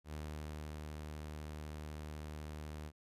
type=tone with ADSR envelope; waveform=sawtooth; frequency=76 Hz; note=D#2; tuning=40 cents flat; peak=-38 dBFS; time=0.04-2.92 s; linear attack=89 ms; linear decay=660 ms; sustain=-2 dB; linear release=51 ms; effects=resampled to 32000 Hz